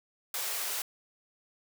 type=high-pass noise; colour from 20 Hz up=white; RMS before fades=-34 dBFS; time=0.34-0.82 s; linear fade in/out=2 ms; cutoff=420 Hz; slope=24 dB/octave; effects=none